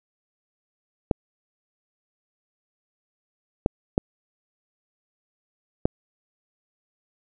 clicks, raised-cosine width 2 ms, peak -5 dBFS, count 4, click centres 1.112 / 3.661 / 3.979 / 5.855 s, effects none

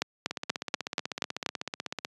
two click trains, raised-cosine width 0.2 ms, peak -9 / -15 dBFS, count 7 / 29, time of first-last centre 0.02-1.462 / 0.31-2.049 s, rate 4.16 / 16.1 Hz, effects high-pass 150 Hz 12 dB/octave + resampled to 24000 Hz

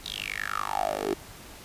10% pulse tone with high-pass filter sweep, 50.6 Hz, G#1, 44 cents flat, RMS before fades -31 dBFS, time 0.04-1.14 s, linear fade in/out 10 ms, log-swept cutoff 4000 to 360 Hz, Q 8.1, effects pink hiss -46 dBFS RMS until 1.64 s + resampled to 32000 Hz

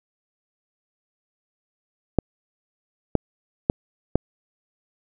clicks, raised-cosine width 2 ms, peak -3 dBFS, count 4, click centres 2.187 / 3.153 / 3.699 / 4.156 s, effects none

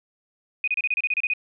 sine tone bursts, 2489 Hz, D#7, in tune, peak -20 dBFS, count 11, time 0.64-1.336 s, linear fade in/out 2 ms, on 36 ms, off 30 ms, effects none

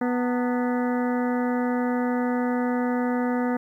harmonic tone with a mistuned harmonic, 246.6 Hz, B3, 2 cents flat, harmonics 1 / 2 / 3 / 4 / 5 / 6 / 7 / 8, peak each -23 / -29 / -33 / -35 / -37 / -39 / -40 / -41 dBFS, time 0.01-3.57 s, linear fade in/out 5 ms, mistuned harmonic 4, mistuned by -140 cents, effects 10-bit

